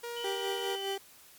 sawtooth tone, 473.6 Hz, A#4, 27 cents sharp, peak -33 dBFS, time 0.03-0.76 s, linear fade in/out 10 ms
sine tone with pitch glide, 3010 to 3029 Hz, F#7 to F#7, +29 to +40 cents, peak -38 dBFS, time 0.16-0.96 s, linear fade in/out 10 ms, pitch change +11 cents, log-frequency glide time 0.45-0.7 s
30% pulse tone with tremolo, 392 Hz, G4, in tune, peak -29 dBFS, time 0.24-0.98 s, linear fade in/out 5 ms, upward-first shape sine, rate 4.9 Hz, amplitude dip 50%
effects white hiss -56 dBFS RMS until 1.38 s + MP3 96 kbps

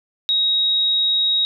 sine tone, 3791 Hz, A#7, 28 cents sharp, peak -15 dBFS, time 0.29-1.45 s, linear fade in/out 0 ms, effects none

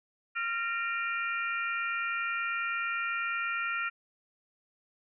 harmonic tone with a mistuned harmonic, 461.4 Hz, A#4, 18 cents flat, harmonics 3 / 4 / 5 / 6, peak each -32 / -37 / -36 / -41 dBFS, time 0.35-3.9 s, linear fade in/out 20 ms, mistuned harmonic 5, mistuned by +64 cents, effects none

